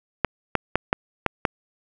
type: clicks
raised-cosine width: 0.5 ms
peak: -3 dBFS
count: 6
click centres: 0.247 / 0.553 / 0.756 / 0.929 / 1.263 / 1.452 s
effects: none